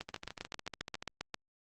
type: two click trains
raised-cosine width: 0.2 ms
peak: -24 / -20 dBFS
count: 14 / 11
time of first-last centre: 0.09-1.025 / 0.01-1.343 s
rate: 13.9 / 7.5 Hz
effects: Opus 24 kbps